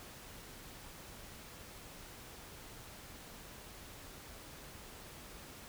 silence, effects pink hiss -52 dBFS RMS until 5.68 s

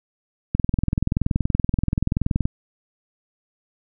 click train, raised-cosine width 5 ms, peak -7 dBFS, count 41, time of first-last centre 0.55-2.455 s, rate 21 Hz, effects none

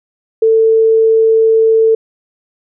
sine tone, 446.1 Hz, A4, 24 cents sharp, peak -6 dBFS, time 0.42-1.95 s, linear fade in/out 5 ms, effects none

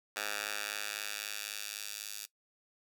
10% pulse tone with high-pass filter sweep, 103.83 Hz, G#2, in tune, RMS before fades -40 dBFS, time 0.16-2.26 s, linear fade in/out 5 ms, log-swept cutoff 1200 to 4900 Hz, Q 0.73, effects noise-tail reverb RT60 0.1 s tail -18 dB re dry

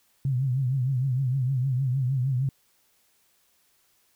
sine tone with vibrato, 130.5 Hz, C3, 4 cents flat, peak -22 dBFS, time 0.25-2.49 s, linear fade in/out 2 ms, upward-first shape triangle, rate 6.5 Hz, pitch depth 130 cents each way, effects white hiss -66 dBFS RMS until 4.15 s

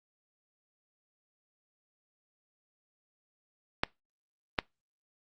clicks, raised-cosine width 0.3 ms, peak -9 dBFS, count 2, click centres 3.835 / 4.588 s, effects noise-tail reverb RT60 0.2 s tail -24 dB re dry + Opus 48 kbps

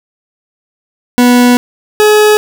40% pulse tone pair in turn, 245.4 / 423.7 Hz, B3 / G#4, -11 / +35 cents, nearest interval major sixth, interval 946 cents, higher second, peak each -3 dBFS, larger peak neither, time 1.18-1.57 / 2-2.37 s, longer first, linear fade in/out 0 ms, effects none

